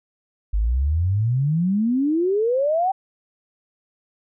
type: exponential sweep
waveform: sine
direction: up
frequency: 49 to 784 Hz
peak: -17 dBFS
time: 0.53-2.92 s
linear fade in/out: 10 ms
effects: none